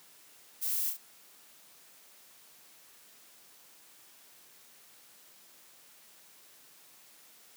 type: noise with echo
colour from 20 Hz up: violet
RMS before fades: -33 dBFS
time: 0.61-0.91 s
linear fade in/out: 20 ms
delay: 33 ms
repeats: 2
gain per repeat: -5 dB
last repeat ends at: 0.976 s
effects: white hiss -58 dBFS RMS until 7.56 s + high-pass 150 Hz 12 dB/octave